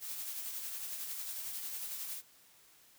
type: noise with tremolo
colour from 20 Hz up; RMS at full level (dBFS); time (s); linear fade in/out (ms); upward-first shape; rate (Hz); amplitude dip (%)
blue; -40; 0-2.22; 50; sine; 11; 35
effects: white hiss -63 dBFS RMS until 2.98 s